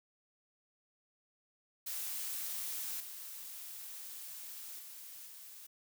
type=noise with level steps; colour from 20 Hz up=blue; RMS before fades=-40 / -47 / -50 / -52 dBFS; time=1.86-5.67 s; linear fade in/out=10 ms; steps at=3 / 4.79 / 5.26 s; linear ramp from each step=5 ms; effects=none